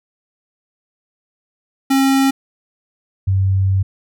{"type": "tone pair in turn", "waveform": ["square", "sine"], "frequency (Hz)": [270.2, 96.03], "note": ["C#4", "G2"], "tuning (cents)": [-44, -35], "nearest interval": "octave + tritone", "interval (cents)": 1791, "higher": "first", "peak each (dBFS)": -12, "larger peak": "neither", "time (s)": [[1.9, 2.31], [3.27, 3.83]], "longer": "second", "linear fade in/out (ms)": 10, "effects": []}